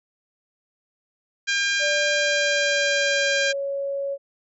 harmonic tone, 802 Hz, G5, 39 cents sharp, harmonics 2 / 3 / 4 / 5 / 6 / 7 / 8 / 9, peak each -23 / -27 / -29 / -31 / -33 / -34 / -35 / -36 dBFS, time 1.47-3.53 s, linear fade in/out 20 ms
sine tone with pitch glide, 587.3 to 555.9 Hz, D5 to C#5, 0 to +5 cents, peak -24 dBFS, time 1.79-4.18 s, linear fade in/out 50 ms, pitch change -95 cents, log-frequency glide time 2.11-3.58 s
effects none

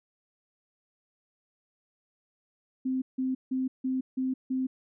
sine tone bursts, 260 Hz, C4, 11 cents flat, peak -26 dBFS, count 6, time 2.85-4.67 s, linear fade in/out 10 ms, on 170 ms, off 160 ms, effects none

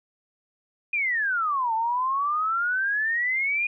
sine exponential two-way sweep, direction down then up, 2476 to 878 to 2462 Hz, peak -22 dBFS, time 0.93-3.67 s, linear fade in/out 5 ms, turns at 1.74 s, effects none

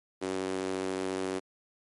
sawtooth tone with high-pass filter, 94.2 Hz, F#2, 32 cents sharp, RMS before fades -33 dBFS, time 0.21-1.4 s, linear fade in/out 20 ms, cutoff 340 Hz, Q 2.7, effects MP3 48 kbps

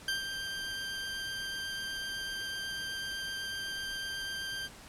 20% pulse tone with ADSR envelope, 1577 Hz, G6, 10 cents sharp, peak -24 dBFS, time 0.08-4.69 s, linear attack 3 ms, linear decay 130 ms, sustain -7 dB, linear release 40 ms, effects pink hiss -51 dBFS RMS until 4.88 s + low-pass 11000 Hz 12 dB/octave

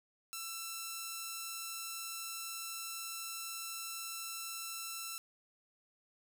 5% pulse tone, 1338 Hz, E6, 25 cents sharp, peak -29 dBFS, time 0.33-5.18 s, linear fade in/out 0 ms, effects none

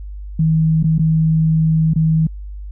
sine tone with dropouts, 159.4 Hz, D#3, 42 cents sharp, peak -11 dBFS, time 0.39-2.27 s, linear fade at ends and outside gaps 5 ms, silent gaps 0.829-0.841 / 0.982-0.993 / 1.936-1.959 s, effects added 50 Hz sine -27 dBFS peak until 2.71 s

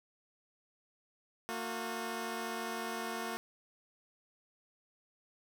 10% pulse tone pair together, 227.7 / 361.4 Hz, A#3 / F#4, -40 / -41 cents, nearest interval minor sixth, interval 799 cents, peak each -31 / -32 dBFS, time 1.49-3.37 s, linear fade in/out 0 ms, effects none

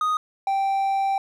triangle tone pair in turn, 1244.5 / 782.2 Hz, D#6 / G5, 0 / -4 cents, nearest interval minor sixth, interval 804 cents, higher first, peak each -18 dBFS, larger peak neither, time 0.01-0.17 / 0.47-1.18 s, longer second, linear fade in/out 2 ms, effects none

